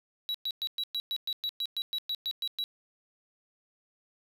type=tone bursts; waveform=triangle; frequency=3900 Hz; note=B7; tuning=23 cents flat; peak=-28 dBFS; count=15; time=0.29-2.64 s; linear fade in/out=0 ms; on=54 ms; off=110 ms; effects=none